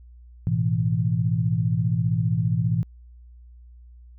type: chord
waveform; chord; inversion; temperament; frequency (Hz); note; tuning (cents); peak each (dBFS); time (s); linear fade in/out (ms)
sine; A suspended second; none; equal with one note detuned; 108.42 / 123.47 / 164.81; A2 / B2 / E3; -25 / 0 / 0; -24; 0.47-2.83; 0
effects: added 60 Hz sine -44 dBFS peak until 4.18 s